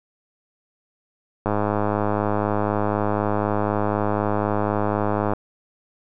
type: click train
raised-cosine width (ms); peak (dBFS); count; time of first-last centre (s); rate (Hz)
1; -8; 404; 1.46-5.335; 104
effects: none